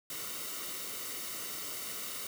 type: noise with comb filter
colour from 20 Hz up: white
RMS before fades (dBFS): -40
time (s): 0.1-2.27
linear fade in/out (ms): 2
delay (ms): 1.2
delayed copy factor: -0.6
effects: none